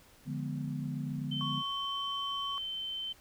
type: chord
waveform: sine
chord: D diminished seventh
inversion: none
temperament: equal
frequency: 146.83 / 174.61 / 207.7 / 246.9 Hz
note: D3 / F3 / Ab3 / Cb4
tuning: 0 / 0 / 0 / 0 cents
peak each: -36 / -42 / -42 / -39 dBFS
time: 0.25-1.63 s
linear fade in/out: 50 ms
type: tone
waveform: sine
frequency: 3087 Hz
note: G7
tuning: 27 cents flat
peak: -35 dBFS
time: 1.31-3.13 s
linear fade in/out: 10 ms
type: tone with pitch glide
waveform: triangle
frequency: 1108.7 to 1115.1 Hz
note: C#6 to C#6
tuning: 0 to +10 cents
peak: -35 dBFS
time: 1.41-2.58 s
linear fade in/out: 0 ms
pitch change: +10 cents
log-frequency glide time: 1.9-2.02 s
effects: pink hiss -60 dBFS RMS until 3.2 s